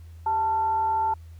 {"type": "tone with frequency modulation", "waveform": "sine", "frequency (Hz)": 884, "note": "A5", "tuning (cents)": 8, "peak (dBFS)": -21, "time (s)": [0.26, 1.14], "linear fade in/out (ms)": 5, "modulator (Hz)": 490, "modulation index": 0.22, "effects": ["added 82 Hz sine -41 dBFS peak until 1.39 s", "pink hiss -62 dBFS RMS until 1.39 s"]}